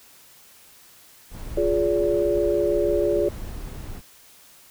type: noise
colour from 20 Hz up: brown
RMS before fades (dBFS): -34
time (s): 1.3-4.02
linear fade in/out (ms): 50
type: chord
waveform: sine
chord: D diminished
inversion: first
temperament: equal with one note detuned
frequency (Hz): 349.2 / 415.3 / 575.2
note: F4 / Ab4 / D5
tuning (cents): 0 / 0 / -36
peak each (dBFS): -23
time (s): 1.57-3.29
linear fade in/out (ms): 5
effects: white hiss -51 dBFS RMS until 4.7 s